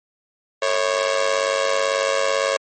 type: tone with amplitude modulation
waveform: sawtooth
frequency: 549 Hz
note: C#5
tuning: 17 cents flat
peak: -10 dBFS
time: 0.62-2.57 s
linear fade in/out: 5 ms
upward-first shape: sine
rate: 98 Hz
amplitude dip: 95%
effects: MP3 32 kbps